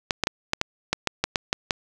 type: clicks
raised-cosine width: 0.2 ms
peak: -4 dBFS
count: 11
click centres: 0.108 / 0.237 / 0.271 / 0.534 / 0.614 / 0.93 / 1.073 / 1.24 / 1.358 / 1.529 / 1.708 s
effects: none